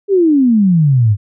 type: exponential sweep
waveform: sine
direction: down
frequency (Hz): 412.3 to 98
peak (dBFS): -7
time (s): 0.08-1.17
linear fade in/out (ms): 50
effects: none